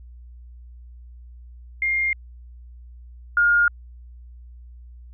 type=tone pair in turn; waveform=sine; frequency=2119 / 1419.6 Hz; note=C7 / F6; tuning=+21 / +28 cents; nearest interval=perfect fifth; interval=693 cents; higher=first; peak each=-19 / -14 dBFS; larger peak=second; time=1.82-2.13 / 3.37-3.68 s; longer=neither; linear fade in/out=2 ms; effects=added 60 Hz sine -40 dBFS peak until 5.13 s